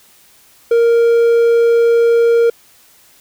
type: tone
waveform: triangle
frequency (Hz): 466.2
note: A#4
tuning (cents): 0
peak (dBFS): -6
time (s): 0.71-2.5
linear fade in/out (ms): 5
effects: white hiss -48 dBFS RMS until 3.2 s